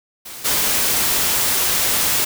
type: noise with level steps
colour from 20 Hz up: white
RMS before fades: -34 / -18 dBFS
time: 0.25-2.25 s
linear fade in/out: 10 ms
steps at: 0.44 s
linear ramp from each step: 20 ms
effects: none